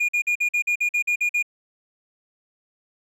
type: tone bursts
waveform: triangle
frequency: 2432 Hz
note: D#7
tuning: 40 cents flat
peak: -17 dBFS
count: 11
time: 0-1.427 s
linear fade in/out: 10 ms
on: 87 ms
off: 47 ms
effects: none